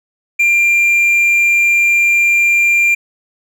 triangle tone, 2384 Hz, D7, 25 cents sharp, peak -7 dBFS, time 0.39-2.95 s, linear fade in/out 10 ms, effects none

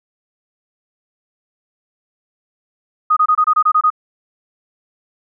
sine tone bursts, 1244.5 Hz, D#6, in tune, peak -9 dBFS, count 9, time 3.1-3.903 s, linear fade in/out 10 ms, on 67 ms, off 25 ms, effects none

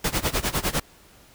pink noise with tremolo, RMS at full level -22 dBFS, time 0.04-0.8 s, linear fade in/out 5 ms, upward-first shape sine, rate 9.9 Hz, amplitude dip 90%, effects pink hiss -53 dBFS RMS until 1.34 s

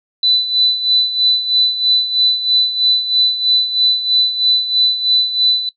sine tone with tremolo, 3993 Hz, B7, 18 cents sharp, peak -9 dBFS, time 0.23-5.69 s, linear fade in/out 2 ms, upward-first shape sine, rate 3.1 Hz, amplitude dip 70%, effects noise-tail reverb RT60 0.1 s tail -18 dB re dry

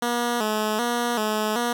10% pulse tone with vibrato, 226.6 Hz, A#3, 49 cents flat, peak -14 dBFS, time 0.02-1.73 s, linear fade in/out 5 ms, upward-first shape square, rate 1.3 Hz, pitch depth 96 cents each way, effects none

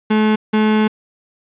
35% pulse tone bursts at uneven times, 215.4 Hz, A3, 37 cents flat, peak -10 dBFS, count 2, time 0.1-0.36 / 0.53-0.88 s, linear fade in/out 10 ms, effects resampled to 8000 Hz + 7-bit

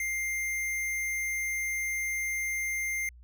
square tone, 2100 Hz, C7, 6 cents sharp, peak -30 dBFS, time 0-3.09 s, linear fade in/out 2 ms, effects added 60 Hz sine -49 dBFS peak until 3.23 s

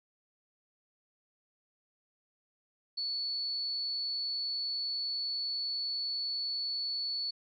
sine tone, 4435 Hz, C#8, in tune, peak -32 dBFS, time 2.97-7.31 s, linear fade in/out 10 ms, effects none

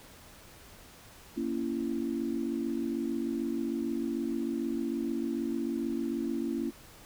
sine chord, A# diminished, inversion none, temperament just, 233.1 / 279.7 / 335.6 Hz, A#3 / C#4 / E4, 0 / +16 / +31 cents, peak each -34 dBFS, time 1.36-6.71 s, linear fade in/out 20 ms, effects pink hiss -53 dBFS RMS until 7.05 s

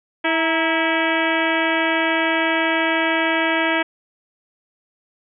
harmonic tone with a mistuned harmonic, 326.1 Hz, E4, 19 cents flat, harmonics 1 / 2 / 3 / 4 / 5 / 6 / 7 / 8 / 9 / 10, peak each -23 / -24 / -25 / -29 / -24 / -26 / -25 / -30 / -32 / -32 dBFS, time 0.24-3.83 s, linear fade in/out 10 ms, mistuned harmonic 3, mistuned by -65 cents, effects none

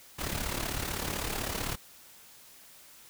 pink noise with amplitude modulation, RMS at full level -31 dBFS, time 0.18-1.76 s, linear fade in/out 20 ms, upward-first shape sine, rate 35.8 Hz, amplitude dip 65%, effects white hiss -54 dBFS RMS until 3.09 s

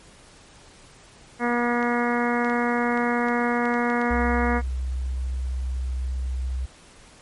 harmonic tone, 240 Hz, B3, 49 cents flat, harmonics 1 / 2 / 3 / 4 / 5 / 6 / 7 / 8 / 9, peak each -24 / -27 / -29 / -30 / -31 / -32 / -32 / -33 / -34 dBFS, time 1.39-4.62 s, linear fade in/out 50 ms
clicks, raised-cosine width 0.2 ms, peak -23 dBFS, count 9, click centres 1.828 / 2.447 / 2.498 / 2.975 / 3.285 / 3.655 / 3.741 / 3.901 / 4.015 s
sine tone, 64.1 Hz, C2, 35 cents flat, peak -24 dBFS, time 4.1-6.66 s, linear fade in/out 10 ms
effects pink hiss -50 dBFS RMS until 7.21 s + MP3 48 kbps

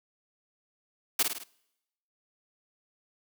white noise with echo, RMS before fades -24 dBFS, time 1.19-1.23 s, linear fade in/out 5 ms, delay 52 ms, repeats 4, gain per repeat -5 dB, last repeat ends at 1.438 s, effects noise-tail reverb RT60 0.9 s tail -25 dB re dry + high-pass 150 Hz 12 dB/octave

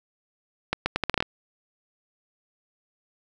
accelerating click train, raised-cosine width 0.3 ms, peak -7 dBFS, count 9, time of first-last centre 0.73-1.225 s, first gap 130 ms, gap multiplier 0.77, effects none

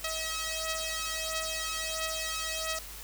5% pulse beating tone pair, 640 / 641.5 Hz, D#5 / E5, +49 / -47 cents, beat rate 1.5 Hz, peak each -23 / -25 dBFS, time 0.04-2.79 s, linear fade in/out 5 ms, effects added 50 Hz sine -47 dBFS peak until 3.03 s + white hiss -45 dBFS RMS until 3.03 s

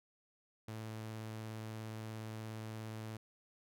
sawtooth tone with vibrato, 110 Hz, A2, in tune, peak -39 dBFS, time 0.68-3.17 s, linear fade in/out 5 ms, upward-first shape square, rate 17 Hz, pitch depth 10 cents each way, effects none

